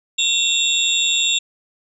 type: tone cluster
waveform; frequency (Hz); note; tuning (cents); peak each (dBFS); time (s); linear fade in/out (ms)
sine; 2722 / 3445 / 3577 / 3747 / 7350; F7 / A7 / A7 / A#7 / A#8; -45 / -37 / +28 / +8 / -25; -22; 0.18-1.39; 10
effects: none